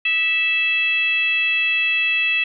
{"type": "tone with frequency modulation", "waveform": "sine", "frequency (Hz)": 2635, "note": "E7", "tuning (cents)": -1, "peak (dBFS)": -16, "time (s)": [0.05, 2.44], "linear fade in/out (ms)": 5, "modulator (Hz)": 673, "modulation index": 0.65, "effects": []}